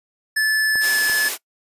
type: tone with pitch glide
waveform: square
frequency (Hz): 1739 to 1726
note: A6 to A6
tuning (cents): -21 to -34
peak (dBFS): -17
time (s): 0.36-1.29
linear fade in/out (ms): 10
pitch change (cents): -13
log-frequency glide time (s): 0.68-1.08
type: clicks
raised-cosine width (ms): 1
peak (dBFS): -20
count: 2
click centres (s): 0.756 / 1.097
type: high-pass noise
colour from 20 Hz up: white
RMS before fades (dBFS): -25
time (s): 0.8-1.38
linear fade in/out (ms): 50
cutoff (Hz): 230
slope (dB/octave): 48
effects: noise-tail reverb RT60 0.1 s tail -22 dB re dry + resampled to 32000 Hz